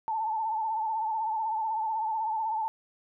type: tone with vibrato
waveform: sine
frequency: 880 Hz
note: A5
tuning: in tune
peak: -27 dBFS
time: 0.08-2.68 s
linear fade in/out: 0 ms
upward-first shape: triangle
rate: 16 Hz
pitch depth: 72 cents each way
effects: none